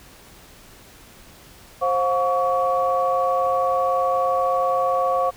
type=tone cluster; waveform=sine; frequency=529 / 716 / 1128 Hz; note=C5 / F5 / C#6; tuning=+19 / +43 / +30 cents; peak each=-21 / -22 / -22 dBFS; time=1.81-5.31 s; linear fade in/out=20 ms; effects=tanh soft clip ceiling -8 dBFS + pink hiss -47 dBFS RMS until 5.36 s